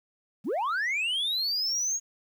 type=linear sweep; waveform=sine; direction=up; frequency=150 to 6670 Hz; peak=-23 dBFS; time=0.44-2 s; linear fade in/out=50 ms; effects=tanh soft clip ceiling -25 dBFS + 10-bit